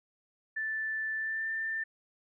sine tone with pitch glide, 1760 to 1786.6 Hz, A6 to A6, 0 to +26 cents, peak -31 dBFS, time 0.56-1.84 s, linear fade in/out 10 ms, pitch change +26 cents, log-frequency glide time 1.16-1.49 s, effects none

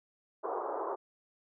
pink band-pass noise, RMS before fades -36 dBFS, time 0.43-0.96 s, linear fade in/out 20 ms, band 370 to 1200 Hz, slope 48 dB/octave, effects none

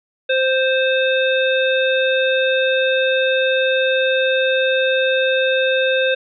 harmonic tone, 523.3 Hz, C5, in tune, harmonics 1 / 3 / 5 / 7, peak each -16 / -21 / -23 / -24 dBFS, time 0.29-6.15 s, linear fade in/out 10 ms, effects none

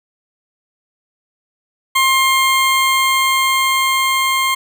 20% pulse tone with level ramp, 1062 Hz, C6, 25 cents sharp, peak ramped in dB -6 to -9 dBFS, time 1.95-4.55 s, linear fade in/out 10 ms, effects none

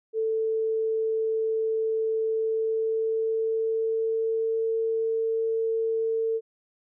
sine tone with pitch glide, 443.1 to 449.5 Hz, A4 to A4, +12 to +37 cents, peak -23 dBFS, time 0.13-6.41 s, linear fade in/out 50 ms, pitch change +25 cents, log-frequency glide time 2.26-4.78 s, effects none

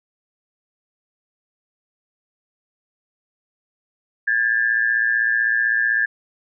sine tone pair together, 1629.2 / 1745 Hz, G#6 / A6, -34 / -15 cents, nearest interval minor second, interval 119 cents, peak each -19 dBFS, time 4.27-6.06 s, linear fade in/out 10 ms, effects none

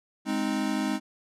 square chord, Ab major, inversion none, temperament equal, 207.7 / 261.6 / 311.1 Hz, Ab3 / C4 / Eb4, 0 / 0 / 0 cents, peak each -31 dBFS, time 0.25-1 s, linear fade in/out 50 ms, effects low-pass 10000 Hz 12 dB/octave

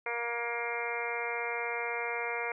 harmonic tone with a mistuned harmonic, 236.1 Hz, A#3, 22 cents sharp, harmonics 2 / 3 / 4 / 5 / 6 / 7 / 8 / 9 / 10, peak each -38 / -41 / -40 / -45 / -42 / -44 / -45 / -37 / -40 dBFS, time 0.06-2.52 s, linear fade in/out 2 ms, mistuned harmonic 5, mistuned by -22 cents, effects none

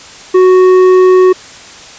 sine tone with tanh clipping, 370 Hz, F#4, in tune, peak -4 dBFS, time 0.34-1.33 s, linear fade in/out 10 ms, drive 9 dB, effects white hiss -32 dBFS RMS until 1.98 s + resampled to 16000 Hz

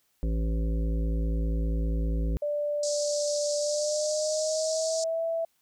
harmonic tone, 55 Hz, A1, in tune, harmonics 1 / 3 / 5 / 7 / 9 / 10, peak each -25 / -34 / -38 / -43 / -43 / -49 dBFS, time 0.23-2.37 s, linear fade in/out 0 ms
sine tone with pitch glide, 588 to 660 Hz, D5 to E5, +2 to +2 cents, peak -26 dBFS, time 2.42-5.45 s, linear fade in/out 5 ms, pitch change +200 cents, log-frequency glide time 3.57-5.24 s
white band-pass noise, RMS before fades -35 dBFS, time 2.83-5.04 s, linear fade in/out 2 ms, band 4500 to 7700 Hz, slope 48 dB/octave
effects white hiss -71 dBFS RMS until 5.61 s

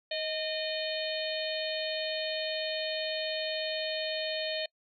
harmonic tone with a mistuned harmonic, 611 Hz, D#5, 32 cents flat, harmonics 1 / 3 / 4 / 5 / 6 / 7, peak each -34 / -41 / -41 / -39 / -40 / -39 dBFS, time 0.11-4.66 s, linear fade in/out 5 ms, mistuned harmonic 1, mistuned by +47 cents, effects noise-tail reverb RT60 0.1 s tail -26 dB re dry

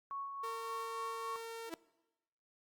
sine tone with tremolo, 1108 Hz, C#6, 1 cent flat, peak -38 dBFS, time 0.11-1.36 s, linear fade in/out 0 ms, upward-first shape sine, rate 3.5 Hz, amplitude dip 40%
sawtooth tone, 456.6 Hz, A#4, 36 cents flat, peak -39 dBFS, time 0.43-1.7 s, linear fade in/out 10 ms
sawtooth tone with exponential growth, 329.6 Hz, E4, in tune, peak -33 dBFS, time 1.64-1.74 s, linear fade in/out 1 ms, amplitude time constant 20 ms
effects noise-tail reverb RT60 1.0 s tail -21 dB re dry + Opus 48 kbps

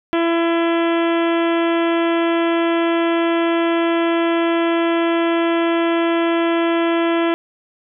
harmonic tone with a mistuned harmonic, 335.4 Hz, E4, 30 cents sharp, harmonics 1 / 2 / 3 / 4 / 5 / 6 / 7 / 8 / 9 / 10, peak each -16 / -22 / -26 / -28 / -30 / -32 / -33 / -34 / -35 / -36 dBFS, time 0.13-7.34 s, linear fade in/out 0 ms, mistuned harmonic 9, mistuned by +23 cents, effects none

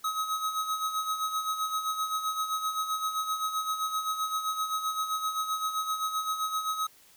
square tone with tremolo, 1273 Hz, D#6, 39 cents sharp, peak -27 dBFS, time 0.04-6.87 s, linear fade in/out 5 ms, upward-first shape sine, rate 7.7 Hz, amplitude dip 60%, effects white hiss -58 dBFS RMS until 7.16 s

